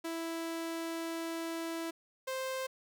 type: tone pair in turn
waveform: sawtooth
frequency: 330 / 523.8 Hz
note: E4 / C5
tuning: +2 / +2 cents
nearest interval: minor sixth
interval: 800 cents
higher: second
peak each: -32 / -31 dBFS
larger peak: second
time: 0.04-1.91 / 2.27-2.67 s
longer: first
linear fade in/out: 10 ms
effects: none